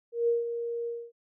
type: tone with ADSR envelope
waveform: sine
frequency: 469.1 Hz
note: A#4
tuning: 11 cents sharp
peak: -21 dBFS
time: 0.12-1.12 s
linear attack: 160 ms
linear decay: 160 ms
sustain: -9 dB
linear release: 250 ms
effects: none